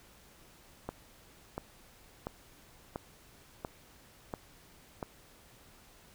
click train, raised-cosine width 1 ms, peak -22 dBFS, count 7, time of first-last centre 0.89-5.028 s, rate 1.45 Hz, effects pink hiss -59 dBFS RMS until 6.14 s

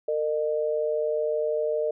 sine tone pair together, 456.3 / 608.5 Hz, A#4 / D#5, -37 / -39 cents, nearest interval perfect fourth, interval 498 cents, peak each -26 dBFS, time 0.08-1.91 s, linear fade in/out 5 ms, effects none

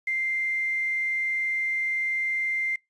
sine tone with quantisation, 2093 Hz, C7, in tune, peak -24 dBFS, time 0.07-2.76 s, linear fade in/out 5 ms, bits 8, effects noise-tail reverb RT60 0.2 s tail -25 dB re dry + resampled to 22050 Hz

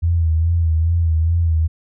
sine tone with vibrato, 82.41 Hz, E2, in tune, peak -13 dBFS, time 0.02-1.68 s, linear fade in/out 20 ms, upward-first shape sine, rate 2.4 Hz, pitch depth 58 cents each way, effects none

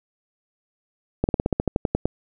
slowing click train, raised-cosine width 2 ms, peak -6 dBFS, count 12, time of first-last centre 1.24-2.056 s, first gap 49 ms, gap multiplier 1.08, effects none

